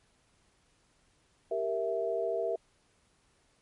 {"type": "chord", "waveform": "sine", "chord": "E diminished", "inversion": "first", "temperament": "equal", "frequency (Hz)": [392, 466.2, 659.3], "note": ["G4", "Bb4", "E5"], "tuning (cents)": [0, 0, 0], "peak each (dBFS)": [-35, -33, -32], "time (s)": [1.51, 2.56], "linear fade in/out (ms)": 5, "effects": ["pink hiss -69 dBFS RMS until 3.61 s", "MP3 48 kbps"]}